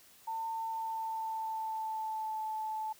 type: tone with pitch glide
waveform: sine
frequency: 899 to 871.4 Hz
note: A5 to A5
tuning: +37 to -17 cents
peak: -34 dBFS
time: 0.27-2.93 s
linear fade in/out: 10 ms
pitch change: -54 cents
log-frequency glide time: 0.62-2.43 s
effects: white hiss -60 dBFS RMS until 2.99 s